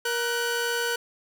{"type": "tone pair together", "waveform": "sawtooth", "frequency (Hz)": [472.5, 1500], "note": ["A#4", "F#6"], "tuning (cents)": [23, 23], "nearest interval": "octave + minor sixth", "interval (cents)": 2000, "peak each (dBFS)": -24, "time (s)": [0.05, 0.96], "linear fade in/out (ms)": 5, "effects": []}